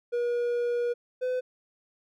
triangle tone pair in turn, 480 / 505.7 Hz, B4 / B4, -49 / +41 cents, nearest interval minor second, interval 90 cents, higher second, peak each -23 / -24 dBFS, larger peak first, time 0.12-0.94 / 1.21-1.41 s, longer first, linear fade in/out 20 ms, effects none

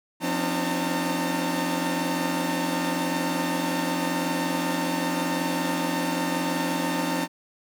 sawtooth tone cluster, 174.3 / 258.4 / 279.3 / 304.6 / 906 Hz, F3 / C4 / C#4 / D#4 / A#5, -3 / -21 / +13 / -37 / -50 cents, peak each -27 dBFS, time 0.2-7.28 s, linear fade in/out 50 ms, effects none

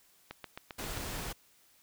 click train, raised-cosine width 0.3 ms, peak -25 dBFS, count 6, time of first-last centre 0.31-0.973 s, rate 7.54 Hz
pink noise, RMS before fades -39 dBFS, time 0.78-1.33 s, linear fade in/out 10 ms
effects white hiss -65 dBFS RMS until 1.82 s

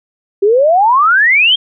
sine exponential sweep, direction up, 383.9 to 3273 Hz, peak -6 dBFS, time 0.42-1.56 s, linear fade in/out 10 ms, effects none

